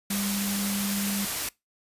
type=tone in noise; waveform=sine; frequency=200.1 Hz; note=G3; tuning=36 cents sharp; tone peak=-28 dBFS; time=0.1-1.25 s; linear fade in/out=5 ms; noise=white; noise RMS=-30 dBFS; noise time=0.1-1.49 s; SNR=-1 dB; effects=noise-tail reverb RT60 0.2 s tail -23 dB re dry + resampled to 32000 Hz